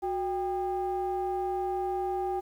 triangle ring-modulated tone, 213 Hz, G#3, 44 cents sharp, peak -23 dBFS, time 0.02-2.41 s, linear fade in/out 20 ms, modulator 580 Hz, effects 10-bit

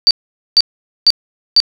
sine tone bursts, 4619 Hz, D8, 30 cents flat, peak -4 dBFS, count 4, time 0.07-1.602 s, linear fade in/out 0 ms, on 38 ms, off 460 ms, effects none

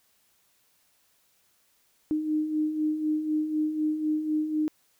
sine beating tone pair, 304.1 / 308.1 Hz, D#4 / D#4, -40 / -17 cents, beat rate 4 Hz, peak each -33 / -25 dBFS, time 2.11-4.68 s, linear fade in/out 0 ms, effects white hiss -67 dBFS RMS until 4.99 s

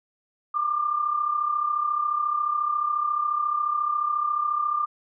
sine tone pair together, 1165.8 / 1200 Hz, D6 / D6, -13 / +37 cents, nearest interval minor second, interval 50 cents, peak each -29 / -23 dBFS, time 0.54-4.86 s, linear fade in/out 10 ms, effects none

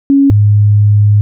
sine tone pair in turn, 277.2 / 103.83 Hz, C#4 / G#2, 0 / 0 cents, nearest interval octave + perfect fourth, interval 1700 cents, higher first, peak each -4 dBFS, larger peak neither, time 0.1-0.3 / 0.3-1.21 s, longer second, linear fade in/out 0 ms, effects none

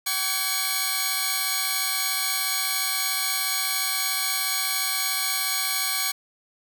10% pulse tone cluster, 765 / 1139 / 1667 / 2224 / 4149 Hz, G5 / C#6 / G#6 / C#7 / C8, -42 / +47 / +6 / +5 / -15 cents, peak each -26 / -22 / -24 / -20 / -21 dBFS, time 0.06-6.12 s, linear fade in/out 10 ms, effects none

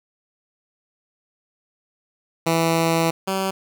10% pulse tone pair in turn, 164.81 / 191.86 Hz, E3 / G3, 0 / -37 cents, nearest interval minor third, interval 263 cents, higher second, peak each -9 / -13 dBFS, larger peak first, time 2.46-3.11 / 3.27-3.51 s, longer first, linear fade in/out 10 ms, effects none

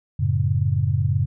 sine chord, F# minor, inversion none, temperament just, 92.5 / 111 / 138.75 Hz, F#2 / A2 / C#3, 0 / +16 / +2 cents, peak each -22 dBFS, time 0.19-1.26 s, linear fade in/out 10 ms, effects none

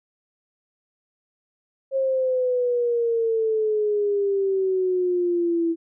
sine exponential sweep, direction down, 540 to 329.6 Hz, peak -19 dBFS, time 1.91-5.76 s, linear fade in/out 50 ms, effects none

